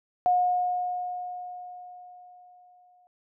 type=tone with exponential decay; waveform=sine; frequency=721 Hz; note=F#5; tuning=45 cents flat; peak=-18 dBFS; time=0.26-3.07 s; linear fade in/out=0 ms; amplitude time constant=610 ms; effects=none